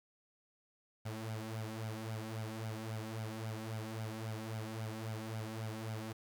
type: tone with flanger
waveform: sawtooth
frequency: 110.4 Hz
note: A2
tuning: 6 cents sharp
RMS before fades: -42 dBFS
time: 1.05-6.13 s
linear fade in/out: 10 ms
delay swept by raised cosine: 1.3 to 3.8 ms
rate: 3.7 Hz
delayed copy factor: +0.75
effects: 11-bit